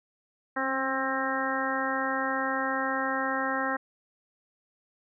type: harmonic tone with a mistuned harmonic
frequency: 265.4 Hz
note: C4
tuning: 25 cents sharp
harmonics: 1 / 2 / 3 / 4 / 5 / 6 / 7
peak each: -34 / -34 / -34 / -34 / -34 / -34 / -34 dBFS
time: 0.56-3.77 s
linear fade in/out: 10 ms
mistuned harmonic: 1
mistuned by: +19 cents
effects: none